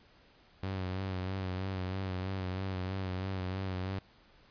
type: tone with vibrato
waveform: sawtooth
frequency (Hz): 94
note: F#2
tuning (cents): +28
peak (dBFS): -30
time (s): 0.63-3.99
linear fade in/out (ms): 0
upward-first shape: sine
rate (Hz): 3.1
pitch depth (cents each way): 44
effects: pink hiss -62 dBFS RMS until 4.5 s + resampled to 11025 Hz